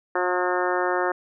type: harmonic tone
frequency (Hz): 180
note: F#3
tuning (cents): -47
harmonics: 2 / 3 / 4 / 5 / 6 / 7 / 8 / 9 / 10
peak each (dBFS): -26 / -28 / -29 / -30 / -31 / -31 / -32 / -33 / -33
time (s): 0.15-1.12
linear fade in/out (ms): 5
effects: none